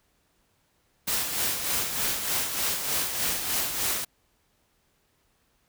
white noise with tremolo, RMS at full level -26 dBFS, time 1.07-4.05 s, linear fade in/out 10 ms, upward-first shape sine, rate 3.3 Hz, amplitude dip 50%, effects pink hiss -69 dBFS RMS until 5.68 s

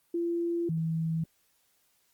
sine tone pair in turn, 341.1 / 162.19 Hz, F4 / E3, -41 / -28 cents, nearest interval octave + minor second, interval 1287 cents, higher first, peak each -27 dBFS, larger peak neither, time 0.14-0.69 / 0.69-1.24 s, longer neither, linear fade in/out 5 ms, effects white hiss -70 dBFS RMS until 2.13 s + Opus 24 kbps

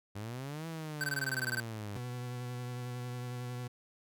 sawtooth linear two-way sweep, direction up then down, 98 to 165.4 to 98 Hz, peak -35 dBFS, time 0.15-1.98 s, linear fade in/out 10 ms, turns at 0.67 s
square tone bursts, 1543 Hz, G6, 28 cents flat, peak -32 dBFS, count 12, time 1.01-1.599 s, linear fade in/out 0 ms, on 28 ms, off 23 ms
40% pulse tone with vibrato, 123.47 Hz, B2, in tune, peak -37 dBFS, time 1.95-3.68 s, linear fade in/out 10 ms, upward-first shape sine, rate 11 Hz, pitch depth 19 cents each way
effects none

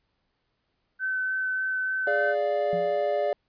sine tone with vibrato, 1525 Hz, G6, 48 cents flat, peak -25 dBFS, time 0.99-2.35 s, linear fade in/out 50 ms, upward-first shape sine, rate 3.4 Hz, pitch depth 8 cents each way
triangle chord, D diminished, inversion second, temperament equal with one note detuned, 415.3 / 585.6 / 698.5 Hz, Ab4 / D5 / F5, 0 / -5 / 0 cents, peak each -28 / -23 / -28 dBFS, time 2.07-3.33 s, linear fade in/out 2 ms
sine tone with exponential decay, 174.61 Hz, F3, in tune, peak -30 dBFS, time 2.73-3.08 s, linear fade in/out 0 ms, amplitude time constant 76 ms
effects pink hiss -75 dBFS RMS until 3.48 s + resampled to 11025 Hz

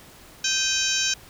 harmonic tone with a mistuned harmonic, 780 Hz, G5, 9 cents flat, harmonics 2 / 3 / 4 / 5 / 6 / 7 / 8 / 9, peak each -30 / -30 / -30 / -29 / -33 / -28 / -27 / -32 dBFS, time 0.44-1.14 s, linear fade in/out 5 ms, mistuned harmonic 3, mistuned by +110 cents, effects pink hiss -48 dBFS RMS until 1.29 s

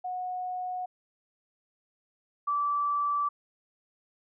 sine tone pair in turn, 731 / 1160.4 Hz, F#5 / D6, -21 / -21 cents, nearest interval minor sixth, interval 800 cents, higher second, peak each -31 / -25 dBFS, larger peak second, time 0.04-0.86 / 2.47-3.29 s, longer neither, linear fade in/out 10 ms, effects none

